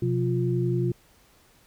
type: tone cluster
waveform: sine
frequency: 127.7 / 178.8 / 350.9 Hz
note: C3 / F3 / F4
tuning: -42 / +41 / +8 cents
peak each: -24 / -30 / -27 dBFS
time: 0.02-0.92 s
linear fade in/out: 5 ms
effects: pink hiss -59 dBFS RMS until 1.66 s